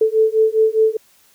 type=beating tone pair; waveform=sine; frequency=437.2 / 442.1 Hz; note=A4 / A4; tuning=-11 / +8 cents; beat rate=4.9 Hz; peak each=-15 dBFS; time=0.01-0.97 s; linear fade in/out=5 ms; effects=white hiss -54 dBFS RMS until 1.34 s